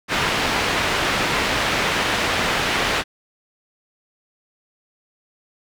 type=low-pass noise; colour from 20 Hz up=white; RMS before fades=-21 dBFS; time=0.08-3.04 s; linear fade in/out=50 ms; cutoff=2600 Hz; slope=12 dB/octave; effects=none